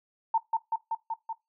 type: tone with echo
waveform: sine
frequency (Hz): 901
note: A5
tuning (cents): +41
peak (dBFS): -20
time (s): 0.34-0.38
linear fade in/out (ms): 5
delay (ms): 190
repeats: 5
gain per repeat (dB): -2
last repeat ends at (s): 1.33
effects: noise-tail reverb RT60 0.2 s tail -20 dB re dry